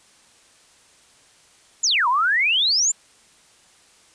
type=exponential two-way sweep; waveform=sine; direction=down then up; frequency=7440 to 932.3 to 7440 Hz; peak=-16 dBFS; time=1.83-2.92 s; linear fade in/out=10 ms; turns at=2.08 s; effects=white hiss -54 dBFS RMS until 4.14 s + resampled to 22050 Hz